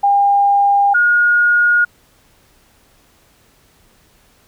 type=tone pair in turn; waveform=sine; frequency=804 / 1436 Hz; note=G5 / F6; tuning=+44 / +48 cents; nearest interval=minor seventh; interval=1004 cents; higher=second; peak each=-9 dBFS; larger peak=neither; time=0.03-0.94 / 0.94-1.85 s; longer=neither; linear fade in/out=10 ms; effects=pink hiss -53 dBFS RMS until 4.47 s